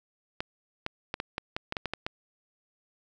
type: clicks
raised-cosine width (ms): 0.3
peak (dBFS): -15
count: 11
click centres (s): 0.405 / 0.864 / 1.141 / 1.201 / 1.381 / 1.565 / 1.724 / 1.768 / 1.857 / 1.936 / 2.065
effects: none